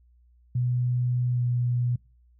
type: tone with pitch glide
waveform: sine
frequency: 123.6 to 122.25 Hz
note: B2 to B2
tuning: +2 to -17 cents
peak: -22 dBFS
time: 0.55-1.96 s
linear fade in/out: 5 ms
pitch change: -19 cents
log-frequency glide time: 1.32-1.41 s
effects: noise-tail reverb RT60 0.4 s tail -26 dB re dry + added 60 Hz sine -56 dBFS peak until 2.39 s